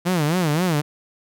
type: tone with vibrato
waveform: sawtooth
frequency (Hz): 164.81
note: E3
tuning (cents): 0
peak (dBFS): -14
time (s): 0.05-0.82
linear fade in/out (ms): 20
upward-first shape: sine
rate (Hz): 3.8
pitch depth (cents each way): 210
effects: none